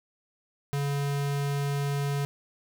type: tone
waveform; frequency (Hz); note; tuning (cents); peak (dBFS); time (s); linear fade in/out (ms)
square; 141.7; C#3; +38; -27; 0.73-2.25; 0
effects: 11-bit